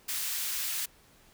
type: high-pass noise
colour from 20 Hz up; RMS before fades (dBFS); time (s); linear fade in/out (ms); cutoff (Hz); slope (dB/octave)
white; -33; 0.08-0.86; 10; 1600; 12
effects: pink hiss -60 dBFS RMS until 1.33 s